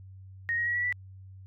sine tone with pitch steps, 1864.7 / 1889.6 / 1914.9 / 1940.5 / 1966.5 Hz, A#6 / A#6 / A#6 / B6 / B6, 0 / +23 / +46 / -31 / -8 cents, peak -26 dBFS, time 0.49-0.925 s, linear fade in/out 0 ms, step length 87 ms, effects added 95 Hz sine -45 dBFS peak until 1.46 s

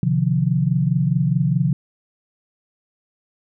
sine tone cluster, 129.5 / 149.7 / 174.4 Hz, C3 / D3 / F3, -17 / +33 / -2 cents, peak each -20 dBFS, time 0.03-1.73 s, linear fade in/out 2 ms, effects none

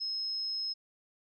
sine tone, 5160 Hz, E8, 38 cents flat, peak -32 dBFS, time 0-0.74 s, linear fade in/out 20 ms, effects none

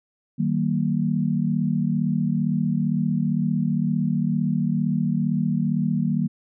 sine chord, Eb major, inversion none, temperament equal with one note detuned, 155.56 / 190.97 / 233.1 Hz, Eb3 / G3 / Bb3, 0 / -45 / 0 cents, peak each -24 dBFS, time 0.38-6.28 s, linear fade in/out 20 ms, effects none

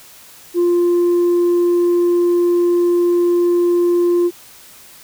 sine tone, 349.2 Hz, F4, in tune, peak -9 dBFS, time 0.54-4.31 s, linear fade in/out 50 ms, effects tanh soft clip ceiling -10 dBFS + white hiss -42 dBFS RMS until 5.03 s

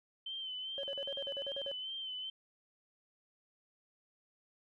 sine tone with vibrato, 3083 Hz, G7, 29 cents flat, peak -39 dBFS, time 0.26-2.3 s, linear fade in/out 5 ms, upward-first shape sine, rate 2.5 Hz, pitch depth 46 cents each way
triangle tone bursts, 554.4 Hz, C#5, in tune, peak -37 dBFS, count 10, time 0.78-1.715 s, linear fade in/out 0 ms, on 53 ms, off 45 ms
effects none

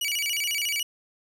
sawtooth tone with vibrato, 2578 Hz, E7, 39 cents flat, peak -22 dBFS, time 0.01-0.83 s, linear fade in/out 5 ms, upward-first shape square, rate 14 Hz, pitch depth 210 cents each way, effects none

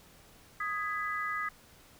sine chord, G# minor, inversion second, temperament just, 1245.9 / 1661.2 / 1993.5 Hz, D#6 / G#6 / B6, +2 / 0 / +16 cents, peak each -34 / -38 / -37 dBFS, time 0.6-1.49 s, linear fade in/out 5 ms, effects pink hiss -58 dBFS RMS until 1.99 s

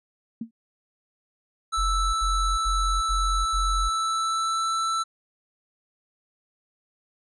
sine tone with exponential decay, 228.2 Hz, A#3, 37 cents flat, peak -25 dBFS, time 0.41-0.51 s, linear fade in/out 5 ms, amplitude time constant 21 ms
square tone with pitch glide, 1318.5 to 1326.9 Hz, E6 to E6, 0 to +11 cents, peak -24 dBFS, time 1.72-5.04 s, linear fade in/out 20 ms, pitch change +11 cents, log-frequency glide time 4.02-4.67 s
sine tone bursts, 45.6 Hz, F#1, 24 cents flat, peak -24 dBFS, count 5, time 1.77-3.896 s, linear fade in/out 20 ms, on 370 ms, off 69 ms
effects resampled to 22050 Hz

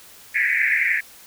white band-pass noise, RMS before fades -20 dBFS, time 0.34-1.01 s, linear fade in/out 20 ms, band 1700 to 2300 Hz, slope 96 dB/octave, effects white hiss -46 dBFS RMS until 1.26 s

